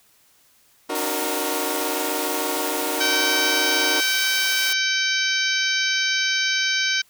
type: chord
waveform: 20% pulse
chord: D# minor seventh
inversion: third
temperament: equal with one note detuned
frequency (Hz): 277.2 / 304 / 370 / 466.2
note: C#4 / D#4 / F#4 / A#4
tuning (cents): 0 / -40 / 0 / 0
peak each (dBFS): -30 / -24 / -25 / -24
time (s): 0.89-4.01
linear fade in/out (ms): 10
type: high-pass noise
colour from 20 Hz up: white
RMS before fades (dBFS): -29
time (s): 0.95-4.73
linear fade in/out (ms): 2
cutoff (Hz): 420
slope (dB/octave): 12
type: harmonic tone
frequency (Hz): 771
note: G5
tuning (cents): -29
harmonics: 2 / 3 / 4 / 5 / 6 / 7 / 8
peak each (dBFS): -24 / -26 / -27 / -28 / -29 / -29 / -30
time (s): 3-7.02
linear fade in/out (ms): 10
effects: white hiss -58 dBFS RMS until 7.09 s